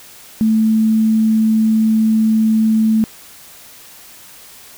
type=tone; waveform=sine; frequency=220 Hz; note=A3; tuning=in tune; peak=-10 dBFS; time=0.41-3.04 s; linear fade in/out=0 ms; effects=white hiss -40 dBFS RMS until 4.77 s